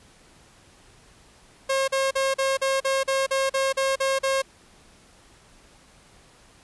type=tone bursts; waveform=sawtooth; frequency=538 Hz; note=C5; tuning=48 cents sharp; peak=-17 dBFS; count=12; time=1.69-4.421 s; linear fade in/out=10 ms; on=190 ms; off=41 ms; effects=pink hiss -54 dBFS RMS until 6.63 s + resampled to 24000 Hz